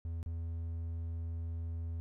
triangle tone with dropouts, 83 Hz, E2, 12 cents sharp, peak -34 dBFS, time 0.05-2 s, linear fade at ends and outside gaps 0 ms, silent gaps 0.229-0.261 s, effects none

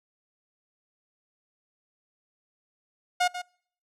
sawtooth tone with echo, 719 Hz, F#5, 50 cents flat, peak -17 dBFS, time 3.2-3.28 s, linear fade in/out 10 ms, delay 140 ms, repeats 1, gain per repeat -11 dB, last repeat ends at 3.42 s, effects noise-tail reverb RT60 0.6 s tail -26 dB re dry + low-pass 8000 Hz 12 dB/octave

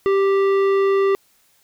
triangle tone with tanh clipping, 392 Hz, G4, in tune, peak -16 dBFS, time 0.06-1.15 s, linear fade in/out 0 ms, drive 17 dB, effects white hiss -59 dBFS RMS until 1.63 s

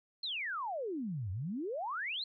sine exponential two-way sweep, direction down then up, 4318 to 87.7 to 4318 Hz, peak -35 dBFS, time 0.23-2.24 s, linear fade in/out 5 ms, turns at 1.31 s, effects none

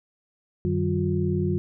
sine tone cluster, 93.1 / 151.8 / 190.4 / 356.5 Hz, F#2 / D#3 / F#3 / F4, +11 / -42 / +50 / +36 cents, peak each -27 dBFS, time 0.65-1.58 s, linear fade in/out 0 ms, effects none

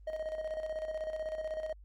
triangle tone with tremolo, 627 Hz, D#5, 13 cents sharp, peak -31 dBFS, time 0.07-1.73 s, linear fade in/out 5 ms, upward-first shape square, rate 16 Hz, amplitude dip 55%, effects added 50 Hz sine -51 dBFS peak until 1.84 s + Opus 24 kbps

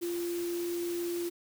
sine tone in noise, 346.2 Hz, F4, 15 cents flat, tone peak -31 dBFS, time 0.01-1.3 s, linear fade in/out 20 ms, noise white, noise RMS -44 dBFS, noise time 0.01-1.3 s, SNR +10 dB, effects none

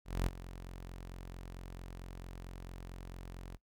sawtooth tone with ADSR envelope, 44.47 Hz, F1, 32 cents sharp, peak -25 dBFS, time 0.05-3.57 s, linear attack 220 ms, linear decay 21 ms, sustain -16 dB, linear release 10 ms, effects noise-tail reverb RT60 0.1 s tail -20 dB re dry

